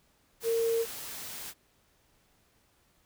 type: tone in noise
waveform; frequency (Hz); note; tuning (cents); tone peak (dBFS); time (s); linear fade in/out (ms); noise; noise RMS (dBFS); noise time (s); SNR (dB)
sine; 458.4; A#4; -29; -25; 0.43-0.86; 50; white; -41; 0.4-1.54; +13
effects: pink hiss -68 dBFS RMS until 3.05 s